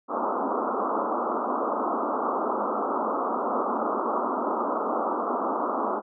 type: band-pass noise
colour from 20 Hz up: white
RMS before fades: -27 dBFS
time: 0.08-6.02 s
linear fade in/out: 50 ms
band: 210 to 1300 Hz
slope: 96 dB/octave
effects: none